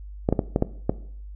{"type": "clicks", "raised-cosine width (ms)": 2, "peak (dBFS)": -6, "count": 6, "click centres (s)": [0.289, 0.326, 0.392, 0.561, 0.624, 0.895], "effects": ["noise-tail reverb RT60 0.6 s tail -17 dB re dry", "added 50 Hz sine -36 dBFS peak until 1.35 s"]}